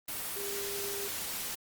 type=tone in noise; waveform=sine; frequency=401.3 Hz; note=G4; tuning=41 cents sharp; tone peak=-39 dBFS; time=0.36-1.08 s; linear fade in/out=5 ms; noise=white; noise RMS=-37 dBFS; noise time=0.08-1.55 s; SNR=-5 dB; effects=Opus 32 kbps